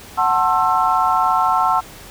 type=chord; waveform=sine; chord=F# half-diminished seventh; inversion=none; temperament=just; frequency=740 / 888 / 1065.6 / 1332 Hz; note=F#5 / A5 / C6 / E6; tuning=0 / +16 / +31 / +18 cents; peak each=-19 dBFS; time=0.17-1.81 s; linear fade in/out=20 ms; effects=pink hiss -39 dBFS RMS until 2.1 s